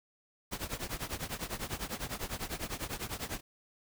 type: noise with tremolo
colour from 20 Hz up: pink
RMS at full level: -35 dBFS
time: 0.51-3.41 s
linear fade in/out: 20 ms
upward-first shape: triangle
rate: 10 Hz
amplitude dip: 95%
effects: none